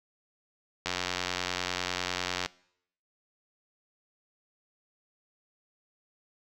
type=click train; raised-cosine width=0.2 ms; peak=-12 dBFS; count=145; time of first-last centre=0.86-2.46 s; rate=90 Hz; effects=noise-tail reverb RT60 0.7 s tail -23 dB re dry